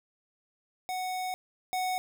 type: tone pair in turn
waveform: square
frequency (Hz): 740 / 740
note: F#5 / F#5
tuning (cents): 0 / 0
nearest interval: unison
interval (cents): 0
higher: neither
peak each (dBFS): -32 / -29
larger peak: second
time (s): 0.89-1.34 / 1.73-1.98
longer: first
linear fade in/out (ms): 0
effects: 11-bit

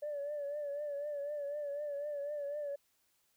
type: tone with vibrato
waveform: sine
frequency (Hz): 580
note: D5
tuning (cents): -22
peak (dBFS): -35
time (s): 0.02-2.76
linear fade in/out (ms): 10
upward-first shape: triangle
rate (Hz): 4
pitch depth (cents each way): 64
effects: tanh soft clip ceiling -33 dBFS + white hiss -75 dBFS RMS until 3.36 s

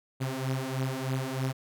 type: beating tone pair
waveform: sawtooth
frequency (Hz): 130 / 133.2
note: C3 / C3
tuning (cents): -11 / +31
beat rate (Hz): 3.2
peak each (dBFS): -29 / -28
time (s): 0.2-1.53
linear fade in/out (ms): 20
effects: none

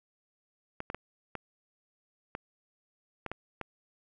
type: clicks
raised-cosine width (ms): 0.5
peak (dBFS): -21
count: 8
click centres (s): 0.804 / 0.901 / 0.946 / 1.353 / 2.351 / 3.263 / 3.316 / 3.613
effects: none

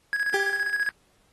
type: tone with tremolo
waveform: triangle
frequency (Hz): 1661.2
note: G#6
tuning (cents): 0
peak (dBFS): -20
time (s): 0.13-0.89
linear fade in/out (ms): 0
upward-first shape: square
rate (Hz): 15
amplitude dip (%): 55
type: tone with exponential decay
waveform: 30% pulse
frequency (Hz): 395.3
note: G4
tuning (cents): +15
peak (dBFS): -20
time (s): 0.34-0.85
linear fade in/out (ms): 1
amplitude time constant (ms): 110
effects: pink hiss -65 dBFS RMS until 1.32 s + AAC 32 kbps

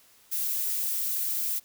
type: noise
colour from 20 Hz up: violet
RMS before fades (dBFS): -29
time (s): 0.31-1.6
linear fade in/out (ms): 20
effects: white hiss -59 dBFS RMS until 1.64 s

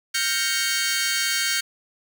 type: chord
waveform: 15% pulse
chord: G half-diminished seventh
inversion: third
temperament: equal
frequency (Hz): 1396.9 / 1568 / 1864.7 / 2217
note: F6 / G6 / Bb6 / Db7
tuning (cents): 0 / 0 / 0 / 0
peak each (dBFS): -24 / -19 / -23 / -19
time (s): 0.14-1.61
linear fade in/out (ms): 10
effects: none

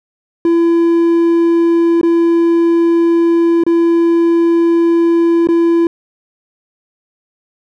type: tone with dropouts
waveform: triangle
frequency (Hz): 336.7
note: E4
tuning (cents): +37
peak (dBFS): -6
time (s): 0.45-5.87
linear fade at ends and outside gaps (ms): 2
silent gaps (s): 2.013-2.031 / 3.637-3.665 / 5.472-5.487
effects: none

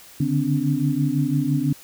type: tone cluster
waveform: sine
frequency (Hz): 142.9 / 148.9 / 256.4 / 287.4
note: D3 / D3 / C4 / D4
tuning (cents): -47 / +24 / -35 / -37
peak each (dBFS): -24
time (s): 0.2-1.73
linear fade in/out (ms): 5
effects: white hiss -46 dBFS RMS until 1.83 s

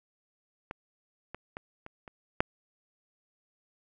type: clicks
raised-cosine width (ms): 0.5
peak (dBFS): -22 / -24 / -23 / -28 / -30 / -8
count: 6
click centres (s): 0.711 / 1.346 / 1.569 / 1.864 / 2.078 / 2.405
effects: none

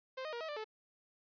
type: tone with pitch steps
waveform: sawtooth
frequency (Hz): 522 / 620 / 473.2 / 639 / 591 / 434.6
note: C5 / D#5 / A#4 / D#5 / D5 / A4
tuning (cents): -4 / -6 / +26 / +46 / +11 / -21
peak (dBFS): -36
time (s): 0.17-0.644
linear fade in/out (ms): 10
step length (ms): 79
effects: resampled to 11025 Hz

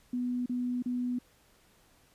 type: tone bursts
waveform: sine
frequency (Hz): 246.9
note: B3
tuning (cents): 0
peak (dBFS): -29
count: 3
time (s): 0.13-1.188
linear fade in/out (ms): 5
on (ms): 330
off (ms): 34
effects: pink hiss -64 dBFS RMS until 2.14 s + resampled to 32000 Hz

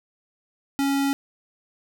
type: tone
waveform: square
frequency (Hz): 277.2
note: C#4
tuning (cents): 0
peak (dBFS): -21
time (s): 0.79-1.13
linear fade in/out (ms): 0
effects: none

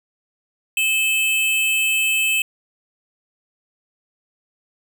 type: tone pair together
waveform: square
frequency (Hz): 2600 / 3092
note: E7 / G7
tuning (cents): -24 / -24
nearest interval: minor third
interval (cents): 300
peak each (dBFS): -18 / -25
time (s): 0.77-2.42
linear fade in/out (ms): 2
effects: none

